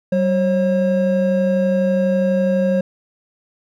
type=tone pair together; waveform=triangle; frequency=190.7 / 540 Hz; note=G3 / C#5; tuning=-47 / -45 cents; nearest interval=octave + tritone; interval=1802 cents; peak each=-15 dBFS; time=0.12-2.81 s; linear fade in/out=5 ms; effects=none